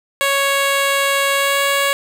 10% pulse tone with pitch glide, 554.4 to 558.3 Hz, C#5 to C#5, 0 to +12 cents, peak -6 dBFS, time 0.21-1.93 s, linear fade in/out 0 ms, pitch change +12 cents, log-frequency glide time 1.33-1.61 s, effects none

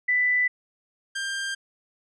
sine / sawtooth tone pair in turn, 1988 / 1590.7 Hz, B6 / G6, +11 / +25 cents, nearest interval major third, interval 386 cents, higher first, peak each -19 / -24 dBFS, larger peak first, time 0.08-0.48 / 1.15-1.55 s, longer neither, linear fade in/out 10 ms, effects resampled to 22050 Hz

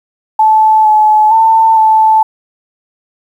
sine tone with pitch steps, 870 / 857 / 893 / 876 Hz, A5 / A5 / A5 / A5, -20 / -46 / +25 / -8 cents, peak -4 dBFS, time 0.39-2.23 s, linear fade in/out 5 ms, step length 460 ms, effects 7-bit

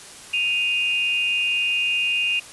sine tone pair together, 2494 / 2799 Hz, D#7 / F7, +3 / +3 cents, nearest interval major second, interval 200 cents, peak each -22 / -22 dBFS, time 0.33-2.4 s, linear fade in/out 10 ms, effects white hiss -41 dBFS RMS until 2.52 s + resampled to 24000 Hz

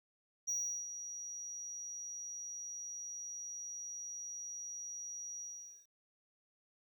sine tone with ADSR envelope, 5770 Hz, F#8, 44 cents flat, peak -31 dBFS, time 0.47-5.87 s, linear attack 21 ms, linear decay 370 ms, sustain -11 dB, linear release 460 ms, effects tanh soft clip ceiling -32 dBFS + 12-bit

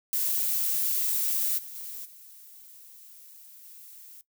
violet noise with level steps, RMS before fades -27 / -42 / -39 / -50 / -48 dBFS, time 0.13-4.21 s, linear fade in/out 0 ms, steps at 1.57 / 1.74 / 2.04 / 3.63 s, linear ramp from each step 20 ms, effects noise-tail reverb RT60 0.1 s tail -17 dB re dry

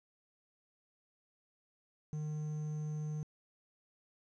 triangle tone with quantisation, 152.3 Hz, D#3, 37 cents flat, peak -34 dBFS, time 2.13-3.23 s, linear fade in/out 0 ms, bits 10, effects resampled to 22050 Hz

